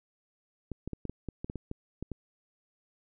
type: clicks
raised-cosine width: 3 ms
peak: -23 dBFS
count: 12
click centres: 0.717 / 0.876 / 0.933 / 1.053 / 1.096 / 1.287 / 1.445 / 1.499 / 1.557 / 1.714 / 2.026 / 2.117 s
effects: none